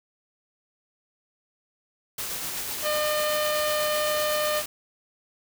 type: noise with tremolo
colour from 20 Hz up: white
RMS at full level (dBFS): -31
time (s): 2.18-4.66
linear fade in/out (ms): 5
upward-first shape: sine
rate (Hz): 8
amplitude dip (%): 25
type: harmonic tone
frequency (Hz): 605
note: D#5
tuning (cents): -49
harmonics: 1 / 2 / 3 / 4 / 5 / 6 / 7 / 8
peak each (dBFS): -25 / -31 / -34 / -39 / -36 / -43 / -39 / -45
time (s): 2.82-4.63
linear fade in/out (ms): 50
effects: none